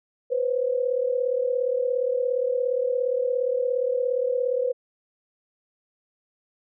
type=tone pair together; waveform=sine; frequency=493.9 / 531.1 Hz; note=B4 / C5; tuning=0 / +26 cents; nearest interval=minor second; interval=126 cents; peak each=-23 / -26 dBFS; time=0.3-4.73 s; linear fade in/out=20 ms; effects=none